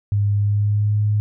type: tone with pitch glide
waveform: sine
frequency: 102.1 to 104.97 Hz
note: G#2 to G#2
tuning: -29 to +19 cents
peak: -15 dBFS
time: 0.12-1.2 s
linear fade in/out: 0 ms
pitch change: +48 cents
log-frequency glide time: 0.33-0.97 s
effects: none